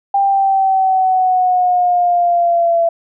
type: exponential sweep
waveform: sine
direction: down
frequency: 795 to 671 Hz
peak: -10 dBFS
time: 0.14-2.89 s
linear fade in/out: 5 ms
effects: none